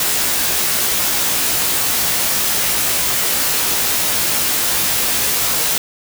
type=noise with comb filter; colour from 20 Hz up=white; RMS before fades=-17 dBFS; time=0-5.78 s; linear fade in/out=2 ms; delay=17 ms; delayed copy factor=+0.75; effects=none